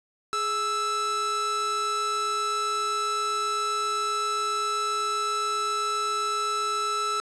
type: tone pair together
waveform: 45% pulse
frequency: 417.1 / 1318.9 Hz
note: G#4 / E6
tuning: +7 / +1 cents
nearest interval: octave + minor sixth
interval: 1994 cents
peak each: -35 / -25 dBFS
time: 0.33-7.2 s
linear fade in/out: 0 ms
effects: resampled to 22050 Hz + 10-bit